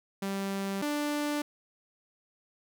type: tone pair in turn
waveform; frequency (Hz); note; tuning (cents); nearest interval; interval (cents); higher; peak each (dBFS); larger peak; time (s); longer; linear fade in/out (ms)
sawtooth; 196 / 294.4; G3 / D4; 0 / +4; perfect fifth; 704; second; -27 / -25; second; 0.22-0.82 / 0.82-1.42; neither; 5
effects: none